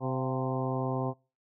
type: harmonic tone with a mistuned harmonic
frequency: 130 Hz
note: C3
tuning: 11 cents flat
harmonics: 1 / 2 / 3 / 4 / 5 / 6 / 7 / 8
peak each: -32 / -35 / -37 / -38 / -39 / -40 / -40 / -41 dBFS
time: 0-1.14 s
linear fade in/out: 50 ms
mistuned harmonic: 5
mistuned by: +63 cents
effects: noise-tail reverb RT60 0.3 s tail -22 dB re dry